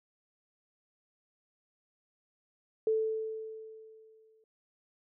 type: tone with exponential decay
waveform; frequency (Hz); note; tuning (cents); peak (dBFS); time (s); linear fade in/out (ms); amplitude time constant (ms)
sine; 440; A4; 0; -24; 2.87-4.44; 2; 340
effects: none